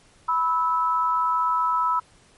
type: tone pair together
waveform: sine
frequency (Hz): 987.8 / 1305.5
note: B5 / E6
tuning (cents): 0 / -17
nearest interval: perfect fourth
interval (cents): 483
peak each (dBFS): -22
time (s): 0.28-2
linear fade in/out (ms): 10
effects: pink hiss -56 dBFS RMS until 2.37 s + MP3 48 kbps

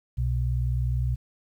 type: tone pair together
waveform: sine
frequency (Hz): 63.69 / 123.47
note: C2 / B2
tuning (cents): -46 / 0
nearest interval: major seventh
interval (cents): 1146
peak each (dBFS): -25 / -26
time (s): 0.17-1.16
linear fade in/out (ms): 20
effects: 10-bit

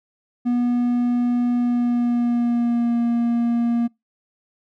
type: tone with pitch glide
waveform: triangle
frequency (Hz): 242.8 to 235.6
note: B3 to A#3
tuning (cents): -29 to +19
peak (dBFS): -15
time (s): 0.45-3.88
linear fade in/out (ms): 20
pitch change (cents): -52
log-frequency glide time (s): 1.56-2.99
effects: noise-tail reverb RT60 0.2 s tail -25 dB re dry

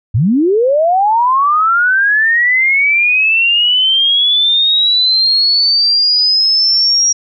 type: linear sweep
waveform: sine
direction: up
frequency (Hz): 91.6 to 5700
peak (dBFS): -8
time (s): 0.14-7.13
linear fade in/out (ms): 10
effects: none

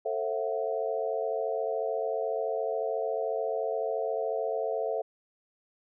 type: chord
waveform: sine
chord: F# half-diminished seventh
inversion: first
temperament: just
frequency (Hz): 444 / 532.8 / 666 / 740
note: A4 / C5 / E5 / F#5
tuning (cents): +16 / +31 / +18 / 0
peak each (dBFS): -32 / -34 / -32 / -38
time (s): 0.05-5.02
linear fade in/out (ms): 10
effects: none

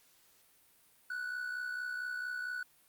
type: tone with amplitude modulation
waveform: triangle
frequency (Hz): 1480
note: F#6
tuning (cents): 0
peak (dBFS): -32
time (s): 1.1-2.63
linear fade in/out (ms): 5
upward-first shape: sine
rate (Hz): 64.4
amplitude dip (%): 55
effects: white hiss -66 dBFS RMS until 2.88 s + Opus 48 kbps

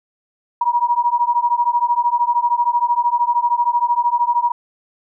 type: beating tone pair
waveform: sine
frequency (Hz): 951 / 964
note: A#5 / B5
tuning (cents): +34 / -42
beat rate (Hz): 13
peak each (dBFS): -17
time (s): 0.61-4.52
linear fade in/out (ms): 5
effects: none

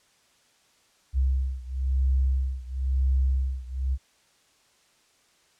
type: beating tone pair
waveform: sine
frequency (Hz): 65.41 / 66.4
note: C2 / C2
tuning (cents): 0 / +26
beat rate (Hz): 0.99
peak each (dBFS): -24 / -26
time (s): 1.13-3.98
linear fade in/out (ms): 50
effects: white hiss -63 dBFS RMS until 5.59 s + low-pass 8000 Hz 12 dB/octave

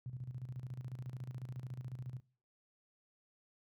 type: tone with tremolo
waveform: sine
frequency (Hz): 126.2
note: B2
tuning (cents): +38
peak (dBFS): -39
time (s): 0.06-2.2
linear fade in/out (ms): 0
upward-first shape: square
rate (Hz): 14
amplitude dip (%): 70
effects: noise-tail reverb RT60 0.4 s tail -21 dB re dry + high-pass 80 Hz 12 dB/octave

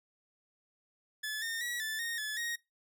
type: tone with pitch steps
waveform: sawtooth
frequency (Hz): 1725 / 1826 / 1926 / 1754 / 1854 / 1721 / 1874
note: A6 / A#6 / B6 / A6 / A#6 / A6 / A#6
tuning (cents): -35 / -36 / -44 / -6 / -10 / -39 / +9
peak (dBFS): -31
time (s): 1.23-2.56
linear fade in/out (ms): 10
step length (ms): 190
effects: noise-tail reverb RT60 0.2 s tail -21 dB re dry

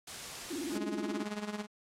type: noise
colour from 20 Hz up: white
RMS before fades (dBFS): -43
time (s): 0.07-0.78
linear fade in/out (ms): 5
type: tone with vibrato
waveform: sine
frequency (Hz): 311.9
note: D#4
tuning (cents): +4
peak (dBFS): -35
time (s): 0.5-1.24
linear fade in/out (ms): 10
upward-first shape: square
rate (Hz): 18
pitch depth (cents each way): 180
type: tone with tremolo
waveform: sawtooth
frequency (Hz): 209.1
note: G#3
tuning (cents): +12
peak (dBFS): -30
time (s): 0.7-1.67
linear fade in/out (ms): 50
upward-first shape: sine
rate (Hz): 18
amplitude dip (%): 70
effects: low-pass 9000 Hz 12 dB/octave + AAC 48 kbps

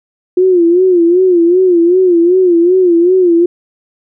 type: tone with vibrato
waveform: sine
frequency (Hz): 354.9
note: F4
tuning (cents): +28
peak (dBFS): -5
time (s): 0.37-3.46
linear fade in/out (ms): 5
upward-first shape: sine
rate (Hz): 2.6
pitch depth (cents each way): 100
effects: none

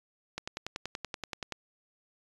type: click train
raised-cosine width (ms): 0.2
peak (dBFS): -18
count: 13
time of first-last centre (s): 0.38-1.523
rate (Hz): 10.5
effects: resampled to 24000 Hz

